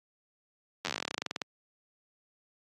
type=slowing click train; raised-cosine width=0.2 ms; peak=-14 dBFS; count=22; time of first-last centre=0.85-1.418 s; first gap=10 ms; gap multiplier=1.09; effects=high-pass 150 Hz 12 dB/octave + AAC 32 kbps